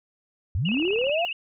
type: linear sweep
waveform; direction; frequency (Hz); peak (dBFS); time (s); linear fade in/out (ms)
sine; up; 71 to 711; -22; 0.55-1.25; 0
type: tone with vibrato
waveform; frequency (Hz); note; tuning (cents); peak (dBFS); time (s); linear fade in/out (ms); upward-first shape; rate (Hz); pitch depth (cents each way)
sine; 2723; F7; -44; -27; 0.65-1.33; 5; sine; 15; 120
type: click train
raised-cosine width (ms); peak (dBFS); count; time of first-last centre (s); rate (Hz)
1; -29; 16; 0.69-1.095; 37
effects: none

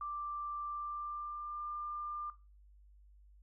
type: tone with pitch glide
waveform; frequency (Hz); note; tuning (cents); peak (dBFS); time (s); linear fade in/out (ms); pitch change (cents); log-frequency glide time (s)
sine; 1178 to 1195.8; D6 to D6; +5 to +31; -38; 0.01-2.3; 2; +26; 0.65-1.65
effects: noise-tail reverb RT60 0.3 s tail -17 dB re dry + added 50 Hz sine -58 dBFS peak until 3.42 s

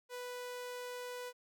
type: tone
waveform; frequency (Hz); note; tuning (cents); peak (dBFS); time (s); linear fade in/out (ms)
sawtooth; 493.9; B4; 0; -38; 0.09-1.33; 50
effects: none

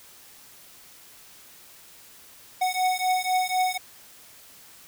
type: beating tone pair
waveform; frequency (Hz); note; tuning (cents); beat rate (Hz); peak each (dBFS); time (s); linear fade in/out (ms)
square; 738 / 742; F#5 / F#5; -5 / +5; 4; -26; 2.61-3.78; 10
effects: white hiss -50 dBFS RMS until 4.87 s

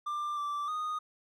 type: tone with pitch steps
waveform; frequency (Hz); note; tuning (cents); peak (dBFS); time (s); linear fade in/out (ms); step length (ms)
triangle; 1188 / 1170 / 1237; D6 / D6 / D#6; +20 / -7 / -10; -30; 0.06-0.99; 10; 310
effects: none

